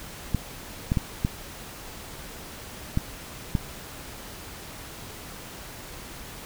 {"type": "clicks", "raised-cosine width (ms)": 5, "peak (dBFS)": -10, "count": 6, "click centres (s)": [0.347, 0.919, 0.972, 1.249, 2.974, 3.552], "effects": ["pink hiss -41 dBFS RMS until 6.45 s"]}